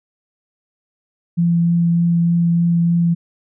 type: tone with vibrato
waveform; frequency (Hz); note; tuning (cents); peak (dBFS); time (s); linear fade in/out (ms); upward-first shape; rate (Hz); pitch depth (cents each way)
sine; 170.2; F3; -44; -12; 1.37-3.15; 20; triangle; 3.3; 10
effects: none